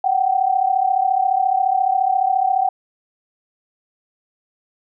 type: tone pair together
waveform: sine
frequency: 740 / 774.4 Hz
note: F#5 / G5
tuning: 0 / -21 cents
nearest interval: minor second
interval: 79 cents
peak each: -18 / -17 dBFS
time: 0.04-2.69 s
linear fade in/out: 5 ms
effects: none